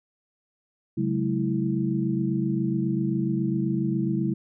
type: tone cluster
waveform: sine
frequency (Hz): 136.9 / 185.9 / 213.3 / 328.3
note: C#3 / F#3 / G#3 / E4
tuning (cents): -21 / +8 / +46 / -7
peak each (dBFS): -28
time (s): 0.97-4.34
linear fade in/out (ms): 10
effects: none